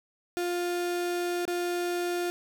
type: tone with dropouts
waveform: 35% pulse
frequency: 351.5 Hz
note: F4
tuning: 11 cents sharp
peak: -26 dBFS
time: 0.37-2.3 s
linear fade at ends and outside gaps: 0 ms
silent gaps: 1.453-1.478 s
effects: none